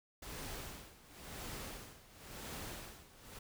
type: noise with tremolo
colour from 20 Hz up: pink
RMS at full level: -45 dBFS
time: 0.22-3.39 s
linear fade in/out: 5 ms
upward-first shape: sine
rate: 0.95 Hz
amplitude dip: 85%
effects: none